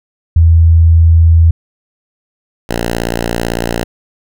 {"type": "tone pair in turn", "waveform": ["sine", "5% pulse"], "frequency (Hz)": [82.41, 57.93], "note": ["E2", "A#1"], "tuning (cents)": [0, -10], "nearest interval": "tritone", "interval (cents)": 610, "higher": "first", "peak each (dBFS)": -3, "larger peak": "neither", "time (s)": [[0.36, 1.51], [2.69, 3.84]], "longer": "neither", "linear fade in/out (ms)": 5, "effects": []}